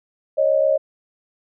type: tone pair together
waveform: sine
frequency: 549.7 / 617 Hz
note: C#5 / D#5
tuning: -15 / -15 cents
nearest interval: major second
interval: 200 cents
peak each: -17 dBFS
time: 0.37-0.78 s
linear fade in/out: 20 ms
effects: none